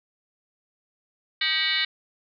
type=tone with frequency modulation; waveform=sine; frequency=2938 Hz; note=F#7; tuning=13 cents flat; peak=-21 dBFS; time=1.41-1.85 s; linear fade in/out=5 ms; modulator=341 Hz; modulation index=3.7; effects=none